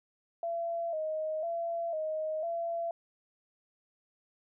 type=tone with vibrato; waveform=sine; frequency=650 Hz; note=E5; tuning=24 cents flat; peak=-31 dBFS; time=0.43-2.91 s; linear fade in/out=2 ms; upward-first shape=square; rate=1 Hz; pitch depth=68 cents each way; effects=none

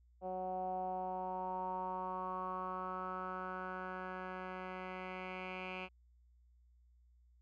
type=tone with low-pass filter sweep; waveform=10% pulse; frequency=185 Hz; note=F#3; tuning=in tune; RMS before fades=-42 dBFS; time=0.21-5.89 s; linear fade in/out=50 ms; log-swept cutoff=660 to 2500 Hz; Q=5.5; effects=added 60 Hz sine -64 dBFS peak until 7.41 s

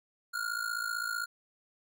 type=ring-modulated tone; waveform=square; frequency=1421 Hz; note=F6; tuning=30 cents sharp; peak=-30 dBFS; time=0.33-1.26 s; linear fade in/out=20 ms; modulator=27.8 Hz; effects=none

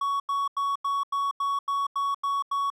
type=tone bursts; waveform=triangle; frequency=1118 Hz; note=C#6; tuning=14 cents sharp; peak=-22 dBFS; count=10; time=0.01-2.702 s; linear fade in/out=5 ms; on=190 ms; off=88 ms; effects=none

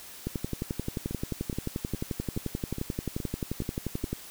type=two click trains; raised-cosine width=3 ms; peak=-21 / -17 dBFS; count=8 / 45; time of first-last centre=1.11-4.039 / 0.27-4.13 s; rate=2.39 / 11.4 Hz; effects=white hiss -46 dBFS RMS until 4.3 s

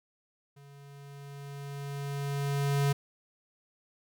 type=tone with level ramp; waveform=square; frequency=141 Hz; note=C#3; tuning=30 cents sharp; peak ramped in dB=-52 to -24 dBFS; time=0.56-2.93 s; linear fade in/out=10 ms; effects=none

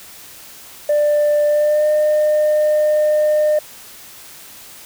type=tone with pitch glide; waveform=sine; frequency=592 to 606.2 Hz; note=D5 to D#5; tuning=+14 to -45 cents; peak=-10 dBFS; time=0.89-3.59 s; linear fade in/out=5 ms; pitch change=+41 cents; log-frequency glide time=1.47-1.88 s; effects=tanh soft clip ceiling -10 dBFS + white hiss -39 dBFS RMS until 4.85 s

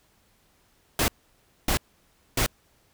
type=noise bursts; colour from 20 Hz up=pink; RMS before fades=-23 dBFS; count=3; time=0.99-2.463 s; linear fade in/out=2 ms; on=91 ms; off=600 ms; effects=pink hiss -64 dBFS RMS until 2.93 s

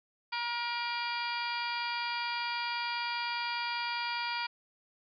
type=harmonic tone; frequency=474.9 Hz; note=A#4; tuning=32 cents sharp; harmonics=2 / 3 / 4 / 5 / 6 / 7 / 8 / 9 / 10; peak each=-36 / -40 / -44 / -38 / -46 / -44 / -51 / -47 / -41 dBFS; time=0.32-4.47 s; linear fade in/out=10 ms; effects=none

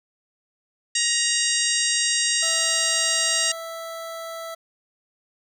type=harmonic tone; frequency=943 Hz; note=A#5; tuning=20 cents sharp; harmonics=2 / 3 / 4 / 5 / 6 / 7 / 8 / 9; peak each=-28 / -28 / -28 / -28 / -28 / -28 / -28 / -28 dBFS; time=0.95-3.52 s; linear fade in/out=5 ms
type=tone; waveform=25% pulse; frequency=659.3 Hz; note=E5; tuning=in tune; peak=-28 dBFS; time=2.42-4.55 s; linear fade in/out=10 ms
effects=none

